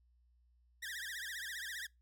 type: tone with vibrato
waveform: sawtooth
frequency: 1760 Hz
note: A6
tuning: in tune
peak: -38 dBFS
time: 0.82-1.87 s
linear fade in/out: 10 ms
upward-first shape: triangle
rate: 15 Hz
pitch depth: 220 cents each way
effects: noise-tail reverb RT60 0.2 s tail -24 dB re dry + added 60 Hz sine -67 dBFS peak until 2.01 s